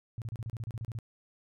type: tone bursts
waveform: sine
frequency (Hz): 113.6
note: A#2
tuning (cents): -44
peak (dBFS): -34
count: 12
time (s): 0.18-0.988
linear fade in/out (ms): 0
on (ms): 38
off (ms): 32
effects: none